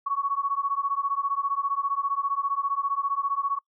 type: beating tone pair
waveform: sine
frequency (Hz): 1108.7 / 1123.7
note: C#6 / C#6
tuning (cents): 0 / +23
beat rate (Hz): 15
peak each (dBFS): -27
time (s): 0.06-3.59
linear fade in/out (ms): 10
effects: noise-tail reverb RT60 0.1 s tail -26 dB re dry